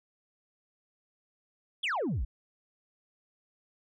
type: exponential sweep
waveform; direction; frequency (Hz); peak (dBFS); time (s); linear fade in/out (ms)
sine; down; 3547 to 43; -26; 1.83-2.25; 10
effects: tanh soft clip ceiling -27 dBFS